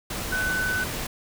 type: tone in noise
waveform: sine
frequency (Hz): 1504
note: F#6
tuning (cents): +28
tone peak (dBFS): -24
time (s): 0.32-0.84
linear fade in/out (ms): 5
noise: pink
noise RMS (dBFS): -31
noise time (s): 0.1-1.07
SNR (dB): +4
effects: none